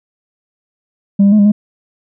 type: tone with pitch steps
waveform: sine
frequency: 199.1 / 200.2 / 212.8 / 202.7 / 208.9 Hz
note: G3 / G3 / G#3 / G#3 / G#3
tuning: +27 / +37 / +42 / -42 / +10 cents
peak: -3 dBFS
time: 1.19-1.52 s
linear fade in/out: 10 ms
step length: 66 ms
effects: tanh soft clip ceiling -4 dBFS